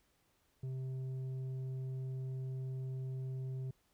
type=tone with tanh clipping; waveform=sine; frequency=130.81 Hz; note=C3; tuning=in tune; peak=-39 dBFS; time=0.63-3.71 s; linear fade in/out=5 ms; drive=6 dB; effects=pink hiss -75 dBFS RMS until 3.93 s